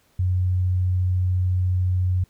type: tone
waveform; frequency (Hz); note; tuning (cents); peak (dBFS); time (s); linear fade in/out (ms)
sine; 91.4; F#2; -21; -18; 0.19-2.24; 5
effects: pink hiss -62 dBFS RMS until 2.29 s